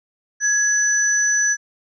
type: tone pair together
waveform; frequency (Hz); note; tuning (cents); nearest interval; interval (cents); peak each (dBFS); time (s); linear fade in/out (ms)
sine; 1676 / 5973; G#6 / F#8; +15 / +15; octave + minor seventh; 2200; -18; 0.4-1.57; 50
effects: none